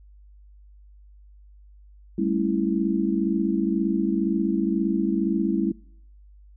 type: chord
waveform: sine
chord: A dominant seventh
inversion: third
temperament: just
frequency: 198 / 220 / 275 / 330 Hz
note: G3 / A3 / C#4 / E4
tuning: +18 / 0 / -14 / +2 cents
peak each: -25 / -28 / -28 / -25 dBFS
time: 2.18-5.72 s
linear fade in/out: 5 ms
effects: noise-tail reverb RT60 0.7 s tail -26 dB re dry + added 50 Hz sine -47 dBFS peak until 6.56 s